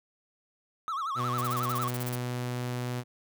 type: tone with vibrato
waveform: triangle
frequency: 1201 Hz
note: D6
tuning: 38 cents sharp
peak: -28 dBFS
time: 0.88-1.88 s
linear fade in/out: 0 ms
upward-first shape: sine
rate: 11 Hz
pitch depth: 190 cents each way
type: tone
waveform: sawtooth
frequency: 123.47 Hz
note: B2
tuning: in tune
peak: -27 dBFS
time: 1.15-3.04 s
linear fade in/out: 50 ms
type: noise bursts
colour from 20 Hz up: blue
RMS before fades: -38 dBFS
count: 13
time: 1.38-2.156 s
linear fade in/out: 5 ms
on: 32 ms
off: 30 ms
effects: none